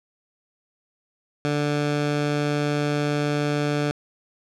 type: tone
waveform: 15% pulse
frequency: 146.83 Hz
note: D3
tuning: in tune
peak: -15 dBFS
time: 1.45-3.91 s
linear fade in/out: 0 ms
effects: low-pass 6000 Hz 12 dB/octave